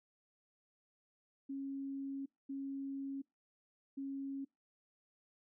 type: tone bursts at uneven times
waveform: sine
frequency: 273.9 Hz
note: C#4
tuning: 21 cents flat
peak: -39 dBFS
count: 3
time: 1.49-2.26 / 2.49-3.22 / 3.97-4.45 s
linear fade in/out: 10 ms
effects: noise-tail reverb RT60 0.2 s tail -24 dB re dry